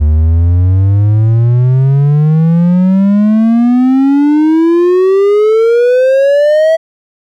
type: exponential sweep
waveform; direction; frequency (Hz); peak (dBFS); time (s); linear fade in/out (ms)
triangle; up; 74 to 655; -3; 0-6.77; 20
effects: none